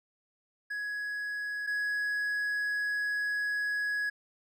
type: tone pair in turn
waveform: triangle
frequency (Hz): 1673 / 1673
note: G#6 / G#6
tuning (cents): +12 / +12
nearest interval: unison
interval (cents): 0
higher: neither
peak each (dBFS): -31 / -27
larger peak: second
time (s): 0.7-1.67 / 1.67-4.1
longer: second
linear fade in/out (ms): 10
effects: none